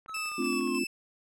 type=clicks; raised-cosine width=0.5 ms; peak=-37 dBFS; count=10; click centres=0.061 / 0.095 / 0.166 / 0.258 / 0.317 / 0.424 / 0.461 / 0.529 / 0.61 / 0.675 s
type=linear sweep; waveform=triangle; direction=down; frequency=1306 to 1046.5 Hz; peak=-36 dBFS; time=0.08-0.79 s; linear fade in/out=10 ms
type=tone with tremolo; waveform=sawtooth; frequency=2637 Hz; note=E7; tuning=in tune; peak=-29 dBFS; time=0.14-0.87 s; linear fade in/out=5 ms; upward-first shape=square; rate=3.3 Hz; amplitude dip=40%
type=chord; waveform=sine; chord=D minor seventh; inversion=second; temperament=equal; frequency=220 / 261.6 / 293.7 / 349.2 Hz; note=A3 / C4 / D4 / F4; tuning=0 / 0 / 0 / 0 cents; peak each=-36 / -31 / -37 / -32 dBFS; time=0.38-0.84 s; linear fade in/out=5 ms
effects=low-pass 12000 Hz 12 dB/octave